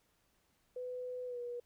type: tone with pitch glide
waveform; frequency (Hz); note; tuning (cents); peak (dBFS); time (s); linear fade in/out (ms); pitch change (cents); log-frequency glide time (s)
sine; 500 to 483; B4 to B4; +21 to -39; -39; 0.76-1.6; 5; -60; 1.26-1.39
effects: pink hiss -75 dBFS RMS until 1.65 s